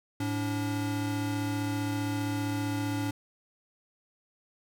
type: tone pair together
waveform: square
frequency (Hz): 107.52 / 287.3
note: A2 / D4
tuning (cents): -39 / -38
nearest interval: octave + perfect fourth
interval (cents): 1701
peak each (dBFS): -33 / -32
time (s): 0.2-3.11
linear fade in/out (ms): 5
effects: none

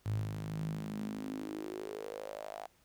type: tone with high-pass filter sweep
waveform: sawtooth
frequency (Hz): 52.4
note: G#1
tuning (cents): +16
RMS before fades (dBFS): -40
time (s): 0.05-2.67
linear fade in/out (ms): 10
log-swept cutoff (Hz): 100 to 730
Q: 6.7
effects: pink hiss -69 dBFS RMS until 2.84 s

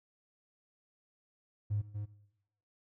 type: tone with echo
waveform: triangle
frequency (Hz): 103.83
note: G#2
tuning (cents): 0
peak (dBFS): -26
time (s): 1.7-1.82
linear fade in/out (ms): 20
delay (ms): 240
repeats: 1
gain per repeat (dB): -8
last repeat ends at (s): 2.06
effects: noise-tail reverb RT60 0.9 s tail -19 dB re dry + tanh soft clip ceiling -27 dBFS

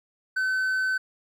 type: tone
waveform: triangle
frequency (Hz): 1523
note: F#6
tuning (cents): +50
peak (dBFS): -21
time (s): 0.36-0.98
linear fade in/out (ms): 10
effects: none

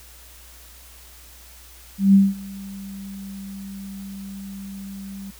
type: tone with ADSR envelope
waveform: sine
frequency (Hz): 196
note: G3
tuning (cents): 0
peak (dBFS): -8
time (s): 1.98-5.31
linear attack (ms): 160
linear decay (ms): 200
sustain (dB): -24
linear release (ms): 10
effects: added 60 Hz sine -47 dBFS peak until 5.39 s + white hiss -47 dBFS RMS until 5.39 s

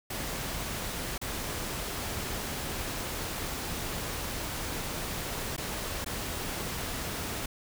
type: noise with dropouts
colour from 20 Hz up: pink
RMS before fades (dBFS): -35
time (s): 0.1-7.46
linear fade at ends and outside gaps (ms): 5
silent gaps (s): 1.18-1.214 / 5.565-5.578 / 6.046-6.061
effects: none

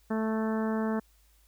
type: harmonic tone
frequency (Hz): 220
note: A3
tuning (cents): 0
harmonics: 1 / 2 / 3 / 4 / 5 / 6 / 7 / 8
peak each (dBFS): -28 / -34 / -38 / -40 / -42 / -44 / -45 / -46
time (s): 0.1-1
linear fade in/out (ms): 10
effects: added 52 Hz sine -61 dBFS peak until 1.47 s + white hiss -67 dBFS RMS until 1.47 s

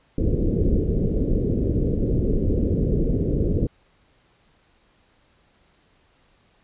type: low-pass noise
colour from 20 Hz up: pink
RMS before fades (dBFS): -21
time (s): 0.18-3.67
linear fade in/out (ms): 2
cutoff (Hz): 490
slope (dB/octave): 48
effects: pink hiss -61 dBFS RMS until 6.63 s + resampled to 8000 Hz

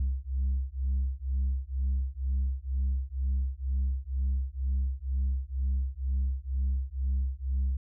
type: beating tone pair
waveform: sine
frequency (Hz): 65.1 / 67.2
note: C2 / C2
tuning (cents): -8 / +47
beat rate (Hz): 2.1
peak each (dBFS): -28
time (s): 0-7.77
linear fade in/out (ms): 5
effects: tanh soft clip ceiling -23 dBFS

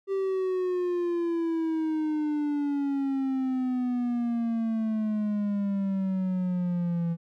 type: exponential sweep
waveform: triangle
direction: down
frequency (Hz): 392 to 167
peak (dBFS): -23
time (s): 0.07-7.17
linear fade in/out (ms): 50
effects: none

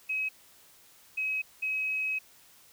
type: tone bursts at uneven times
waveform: sine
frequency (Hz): 2549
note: D#7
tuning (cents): +41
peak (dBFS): -28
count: 3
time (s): 0.09-0.29 / 1.17-1.42 / 1.62-2.19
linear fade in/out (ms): 10
effects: white hiss -58 dBFS RMS until 2.72 s

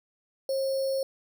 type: tone with sample-and-hold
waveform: sine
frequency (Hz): 538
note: C5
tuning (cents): +48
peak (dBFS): -25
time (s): 0.49-1.03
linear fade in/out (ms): 2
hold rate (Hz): 4900
effects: none

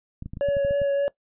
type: clicks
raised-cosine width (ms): 5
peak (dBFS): -22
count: 9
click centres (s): 0.224 / 0.26 / 0.335 / 0.371 / 0.487 / 0.568 / 0.649 / 0.709 / 0.817
type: tone with vibrato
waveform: triangle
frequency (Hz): 563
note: C#5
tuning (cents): +27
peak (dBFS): -18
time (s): 0.41-1.08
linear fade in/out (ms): 0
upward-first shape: triangle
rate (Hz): 3.4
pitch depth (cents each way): 16
effects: noise-tail reverb RT60 0.1 s tail -19 dB re dry + resampled to 8000 Hz

